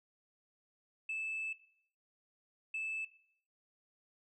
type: tone bursts at uneven times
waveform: sine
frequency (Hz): 2625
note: E7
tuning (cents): -8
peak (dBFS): -34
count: 2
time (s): 1.09-1.53 / 2.74-3.05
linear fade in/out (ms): 5
effects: noise-tail reverb RT60 0.6 s tail -18 dB re dry + tanh soft clip ceiling -33 dBFS